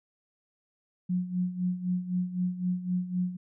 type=tone with tremolo; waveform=sine; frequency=180.7 Hz; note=F#3; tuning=41 cents flat; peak=-24 dBFS; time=1.09-3.37 s; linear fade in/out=10 ms; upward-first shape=sine; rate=3.9 Hz; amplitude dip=75%; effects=none